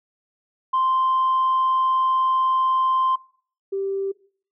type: tone pair in turn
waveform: sine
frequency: 1044 / 391.1 Hz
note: C6 / G4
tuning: -4 / -4 cents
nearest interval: octave + perfect fourth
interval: 1700 cents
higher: first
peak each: -16 / -22 dBFS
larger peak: first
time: 0.73-3.16 / 3.72-4.12 s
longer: first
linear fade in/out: 10 ms
effects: noise-tail reverb RT60 0.5 s tail -21 dB re dry + tanh soft clip ceiling -14 dBFS